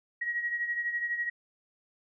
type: beating tone pair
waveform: sine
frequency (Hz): 1900 / 1912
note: A#6 / A#6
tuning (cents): +33 / +43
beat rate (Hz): 12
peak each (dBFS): -30 / -37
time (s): 0.21-1.3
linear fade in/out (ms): 10
effects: none